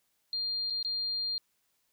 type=tone with dropouts; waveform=sine; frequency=4200 Hz; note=C8; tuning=6 cents sharp; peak=-30 dBFS; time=0.33-1.38 s; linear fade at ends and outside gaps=1 ms; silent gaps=0.7-0.705 / 0.828-0.848 s; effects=white hiss -75 dBFS RMS until 1.92 s